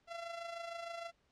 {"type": "tone with amplitude modulation", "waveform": "sawtooth", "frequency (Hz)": 678, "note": "E5", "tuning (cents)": 49, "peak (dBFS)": -36, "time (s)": [0.07, 1.12], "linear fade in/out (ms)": 50, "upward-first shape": "sine", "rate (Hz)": 26.5, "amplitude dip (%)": 55, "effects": ["pink hiss -75 dBFS RMS until 1.31 s", "low-pass 5000 Hz 12 dB/octave"]}